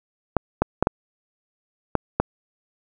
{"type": "clicks", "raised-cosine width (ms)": 1, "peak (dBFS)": -3, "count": 6, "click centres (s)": [0.367, 0.62, 0.826, 0.871, 1.953, 2.2], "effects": []}